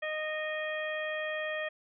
harmonic tone with a mistuned harmonic, 618 Hz, D#5, 12 cents flat, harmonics 1 / 2 / 3 / 4 / 5, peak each -35 / -44 / -36 / -42 / -46 dBFS, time 0.02-1.69 s, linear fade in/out 10 ms, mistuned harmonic 5, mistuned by +76 cents, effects none

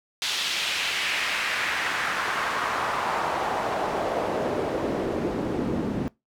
pink noise with band-pass filter sweep, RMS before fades -27 dBFS, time 0.22-6.08 s, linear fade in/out 0 ms, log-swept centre 3700 to 240 Hz, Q 1.6, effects noise-tail reverb RT60 0.2 s tail -21 dB re dry

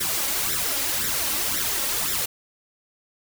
white noise with flanger, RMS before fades -25 dBFS, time 0-2.26 s, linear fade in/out 10 ms, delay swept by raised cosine 0.53 to 3.73 ms, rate 1.9 Hz, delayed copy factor +0.7, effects none

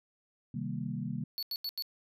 sine chord, C minor seventh, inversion none, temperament equal, 130.81 / 155.56 / 196 / 233.1 Hz, C3 / Eb3 / G3 / Bb3, 0 / 0 / 0 / 0 cents, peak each -39 dBFS, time 0.54-1.24 s, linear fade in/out 5 ms
square tone bursts, 4435 Hz, C#8, in tune, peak -34 dBFS, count 4, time 1.38-1.823 s, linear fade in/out 0 ms, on 47 ms, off 85 ms
effects none

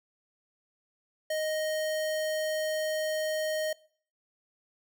square tone, 622.3 Hz, D#5, in tune, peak -29 dBFS, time 1.3-3.73 s, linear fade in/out 5 ms, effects noise-tail reverb RT60 0.5 s tail -22 dB re dry

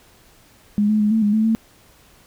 sine tone with pitch steps, 207.1 / 214.1 / 209.5 / 222.4 / 206.5 / 218.3 / 223.5 Hz, G#3 / A3 / G#3 / A3 / G#3 / A3 / A3, -5 / -47 / +15 / +19 / -10 / -13 / +27 cents, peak -14 dBFS, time 0.78-1.55 s, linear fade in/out 0 ms, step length 110 ms, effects pink hiss -52 dBFS RMS until 2.26 s

